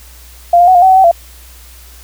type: tone with pitch steps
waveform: sine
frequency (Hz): 694 / 704 / 744 / 706 / 758 / 754 / 764 / 681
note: F5 / F5 / F#5 / F5 / F#5 / F#5 / G5 / F5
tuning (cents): -11 / +14 / +9 / +19 / +42 / +32 / -45 / -44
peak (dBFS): -3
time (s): 0.53-1.114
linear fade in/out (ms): 5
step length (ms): 73
effects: added 60 Hz sine -36 dBFS peak until 2.03 s + white hiss -40 dBFS RMS until 2.03 s